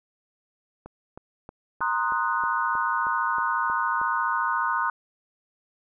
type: click train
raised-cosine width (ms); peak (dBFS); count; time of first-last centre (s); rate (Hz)
1; -26; 11; 0.86-4.015; 3.17
type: chord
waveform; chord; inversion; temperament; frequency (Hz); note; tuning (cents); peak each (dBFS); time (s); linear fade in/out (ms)
sine; C half-diminished seventh; third; equal; 932.3 / 1046.5 / 1244.5 / 1480; Bb5 / C6 / Eb6 / Gb6; 0 / 0 / 0 / 0; -28; 1.81-4.9; 2
effects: none